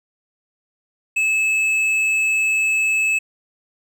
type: tone with hard clipping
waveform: triangle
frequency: 2602 Hz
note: E7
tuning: 23 cents flat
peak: -17 dBFS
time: 1.16-3.19 s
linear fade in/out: 10 ms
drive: 9 dB
effects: none